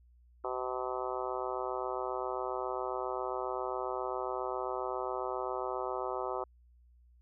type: harmonic tone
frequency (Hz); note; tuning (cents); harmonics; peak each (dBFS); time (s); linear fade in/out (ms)
127.4; C3; -46; 3 / 4 / 5 / 6 / 7 / 8 / 9 / 10; -39 / -40 / -41 / -42 / -42 / -43 / -44 / -44; 0.44-6.44; 5
effects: added 60 Hz sine -59 dBFS peak until 7.21 s